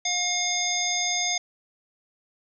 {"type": "harmonic tone", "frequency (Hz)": 715, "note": "F5", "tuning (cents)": 41, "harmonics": [1, 3, 5, 7, 9], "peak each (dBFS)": [-32, -30, -30, -31, -27], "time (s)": [0.05, 1.38], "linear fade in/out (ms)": 5, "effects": []}